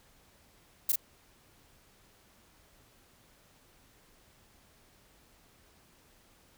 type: noise with echo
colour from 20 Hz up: violet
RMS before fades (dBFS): -26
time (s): 0.89-0.92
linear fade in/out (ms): 5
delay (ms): 38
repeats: 1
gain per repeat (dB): -2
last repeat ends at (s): 0.958
effects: pink hiss -63 dBFS RMS until 6.57 s